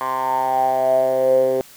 10% pulse tone with band-pass filter sweep, 130.81 Hz, C3, in tune, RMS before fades -18 dBFS, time 0.01-1.61 s, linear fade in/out 0 ms, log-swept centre 1100 to 450 Hz, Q 9.4, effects white hiss -45 dBFS RMS until 1.76 s

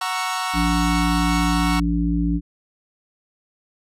sawtooth chord, F# dominant seventh, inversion none, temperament equal with one note detuned, 740 / 932.3 / 1108.7 / 1330.8 Hz, F#5 / A#5 / C#6 / E6, 0 / 0 / 0 / +16 cents, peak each -24 / -25 / -23 / -25 dBFS, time 0.01-1.8 s, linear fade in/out 5 ms
harmonic tone, 57.8 Hz, A#1, 14 cents flat, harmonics 1 / 3 / 5, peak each -22 / -22 / -22 dBFS, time 0.53-2.41 s, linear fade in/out 50 ms
effects low-pass 11000 Hz 12 dB/octave

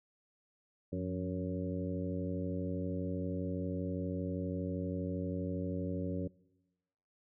harmonic tone with a mistuned harmonic, 92.5 Hz, F#2, in tune, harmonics 1 / 2 / 3 / 4 / 5 / 6, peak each -40 / -38 / -40 / -45 / -44 / -44 dBFS, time 0.92-6.28 s, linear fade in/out 10 ms, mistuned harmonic 2, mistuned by -69 cents, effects noise-tail reverb RT60 1.0 s tail -22 dB re dry

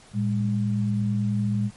sine tone pair together, 113.93 / 203 Hz, A#2 / G#3, -39 / -39 cents, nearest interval minor seventh, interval 1000 cents, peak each -24 dBFS, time 0.13-1.71 s, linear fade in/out 50 ms, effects pink hiss -51 dBFS RMS until 1.76 s + MP3 48 kbps

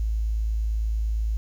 sine tone, 54.4 Hz, A1, 19 cents flat, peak -22 dBFS, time 0-1.37 s, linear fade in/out 0 ms, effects 9-bit

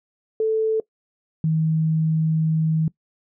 sine tone pair in turn, 440 / 158.92 Hz, A4 / D#3, 0 / +37 cents, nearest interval octave + tritone, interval 1763 cents, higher first, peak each -17 dBFS, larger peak neither, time 0.4-0.8 / 1.44-2.88 s, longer second, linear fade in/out 2 ms, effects noise-tail reverb RT60 0.1 s tail -21 dB re dry

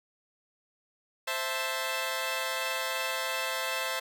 10% pulse chord, A minor, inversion first, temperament equal, 523.3 / 659.3 / 880 Hz, C5 / E5 / A5, 0 / 0 / 0 cents, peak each -25 / -26 / -28 dBFS, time 1.27-4 s, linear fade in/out 10 ms, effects none

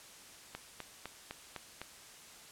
click train, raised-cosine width 0.3 ms, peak -25 dBFS, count 6, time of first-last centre 0.55-1.816 s, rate 3.95 Hz, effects white hiss -54 dBFS RMS until 2.51 s + low-pass 10000 Hz 12 dB/octave

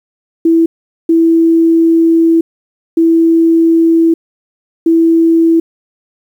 sine tone bursts at uneven times, 329.6 Hz, E4, in tune, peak -5 dBFS, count 4, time 0.45-0.66 / 1.09-2.41 / 2.97-4.14 / 4.86-5.6 s, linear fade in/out 5 ms, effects 7-bit

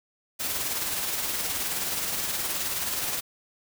white noise with tremolo, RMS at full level -28 dBFS, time 0.39-3.21 s, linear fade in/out 20 ms, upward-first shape sine, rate 19 Hz, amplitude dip 35%, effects none

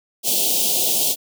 white band-stop noise, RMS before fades -19 dBFS, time 0.23-1.16 s, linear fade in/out 50 ms, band 790 to 2800 Hz, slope 48 dB/octave, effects high-pass 200 Hz 12 dB/octave

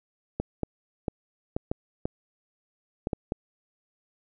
clicks, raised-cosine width 2 ms, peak -14 dBFS, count 9, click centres 0.4 / 0.633 / 1.082 / 1.565 / 1.715 / 2.055 / 3.071 / 3.132 / 3.321 s, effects none

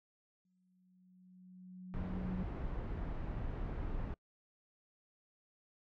sine tone with exponential growth, 183.6 Hz, F#3, 13 cents flat, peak -35 dBFS, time 0.45-2.43 s, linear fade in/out 2 ms, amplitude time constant 430 ms
brown noise, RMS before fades -40 dBFS, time 1.94-4.14 s, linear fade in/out 0 ms
effects noise-tail reverb RT60 0.1 s tail -26 dB re dry + low-pass 2000 Hz 12 dB/octave

